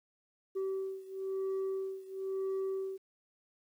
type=beating tone pair; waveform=sine; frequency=383.9 / 384.9 Hz; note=G4 / G4; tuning=-36 / -32 cents; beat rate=1 Hz; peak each=-34 / -36 dBFS; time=0.55-2.98 s; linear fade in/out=20 ms; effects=tanh soft clip ceiling -31 dBFS + 11-bit